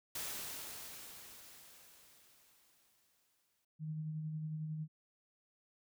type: noise with exponential decay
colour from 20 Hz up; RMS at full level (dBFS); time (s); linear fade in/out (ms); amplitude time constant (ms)
white; -41; 0.15-3.65; 5; 760
type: tone with tremolo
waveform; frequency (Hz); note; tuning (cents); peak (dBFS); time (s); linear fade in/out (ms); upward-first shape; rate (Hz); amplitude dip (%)
sine; 155.56; D#3; 0; -37; 3.79-4.88; 50; sine; 11; 30
effects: none